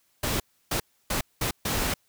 pink noise bursts at uneven times, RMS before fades -27 dBFS, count 5, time 0.23-0.4 / 0.71-0.8 / 1.1-1.21 / 1.41-1.51 / 1.65-1.94 s, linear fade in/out 5 ms, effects white hiss -68 dBFS RMS until 2.08 s

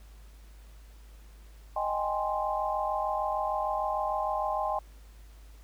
sine chord, Ab major seventh, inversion second, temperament equal, 622.3 / 784 / 830.6 / 1046.5 Hz, Eb5 / G5 / Ab5 / C6, 0 / 0 / 0 / 0 cents, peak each -33 dBFS, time 1.76-4.79 s, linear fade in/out 5 ms, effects added 52 Hz sine -48 dBFS peak until 5.63 s + pink hiss -61 dBFS RMS until 5.63 s

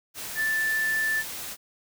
sine tone in noise, 1760 Hz, A6, in tune, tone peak -23 dBFS, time 0.35-1.24 s, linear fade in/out 50 ms, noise white, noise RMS -36 dBFS, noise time 0.14-1.57 s, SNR +10 dB, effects none

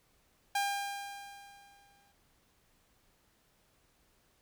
sawtooth tone with exponential decay, 802 Hz, G5, 39 cents sharp, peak -25 dBFS, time 0.55-2.12 s, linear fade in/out 5 ms, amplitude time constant 340 ms, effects pink hiss -70 dBFS RMS until 4.41 s

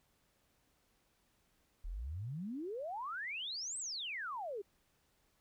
sine exponential two-way sweep, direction up then down, 36 to 8410 to 377.2 Hz, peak -39 dBFS, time 1.84-4.62 s, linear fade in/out 10 ms, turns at 3.78 s, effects pink hiss -75 dBFS RMS until 5.4 s

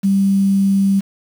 sine tone with quantisation, 195.9 Hz, G3, 1 cent flat, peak -11 dBFS, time 0.03-1.01 s, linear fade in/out 20 ms, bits 6, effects none

